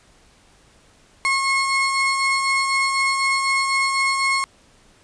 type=tone pair together; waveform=35% pulse; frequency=1085 / 2166 Hz; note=C#6 / C#7; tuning=-37 / -41 cents; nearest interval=octave; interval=1196 cents; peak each=-19 / -19 dBFS; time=1.25-4.44 s; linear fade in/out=0 ms; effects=pink hiss -54 dBFS RMS until 5.03 s + resampled to 22050 Hz